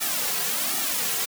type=noise with flanger; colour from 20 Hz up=white; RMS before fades=-26 dBFS; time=0-1.26 s; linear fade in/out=20 ms; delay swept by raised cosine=1.9 to 3.4 ms; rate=1.3 Hz; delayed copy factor=-0.95; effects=high-pass 200 Hz 12 dB/octave